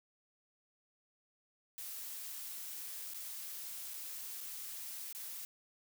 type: noise with dropouts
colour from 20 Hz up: blue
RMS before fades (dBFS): -45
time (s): 1.78-5.45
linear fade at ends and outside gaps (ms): 0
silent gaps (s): 3.137-3.145 / 3.936-3.941 / 4.405-4.409 / 5.127-5.149
effects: none